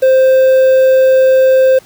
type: tone with quantisation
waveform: triangle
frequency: 523.3 Hz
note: C5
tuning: in tune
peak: -3 dBFS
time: 0.02-1.79 s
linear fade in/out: 10 ms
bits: 5
effects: pink hiss -43 dBFS RMS until 1.85 s + high-pass 60 Hz 12 dB/octave